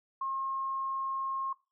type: tone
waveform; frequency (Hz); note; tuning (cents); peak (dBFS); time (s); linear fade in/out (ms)
sine; 1074; C6; +45; -31; 0.21-1.53; 5
effects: noise-tail reverb RT60 0.3 s tail -20 dB re dry